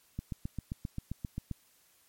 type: click train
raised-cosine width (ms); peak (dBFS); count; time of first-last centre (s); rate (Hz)
5; -23; 11; 0.19-1.513; 7.56
effects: white hiss -66 dBFS RMS until 2.08 s + MP3 64 kbps